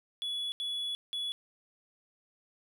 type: tone bursts at uneven times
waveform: triangle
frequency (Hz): 3400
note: G#7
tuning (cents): +40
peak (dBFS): -31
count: 3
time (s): 0.22-0.52 / 0.6-0.95 / 1.13-1.32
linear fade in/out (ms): 0
effects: none